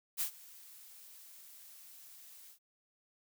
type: noise with ADSR envelope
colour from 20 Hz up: blue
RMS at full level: -33 dBFS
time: 0.17-2.59 s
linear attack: 40 ms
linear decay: 94 ms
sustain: -22 dB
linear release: 95 ms
effects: none